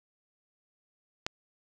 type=click; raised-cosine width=0.2 ms; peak=-13 dBFS; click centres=1.265 s; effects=none